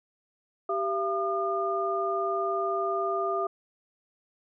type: tone cluster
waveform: sine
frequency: 390.5 / 678 / 1212 Hz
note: G4 / E5 / D#6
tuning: -7 / +49 / -46 cents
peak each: -30 dBFS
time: 0.69-3.47 s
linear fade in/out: 5 ms
effects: none